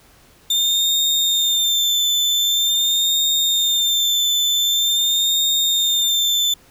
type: tone with vibrato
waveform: 35% pulse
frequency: 3600 Hz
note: A7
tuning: 39 cents sharp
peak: -14 dBFS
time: 0.5-6.54 s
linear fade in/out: 5 ms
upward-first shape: sine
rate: 0.45 Hz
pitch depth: 36 cents each way
effects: pink hiss -51 dBFS RMS until 6.7 s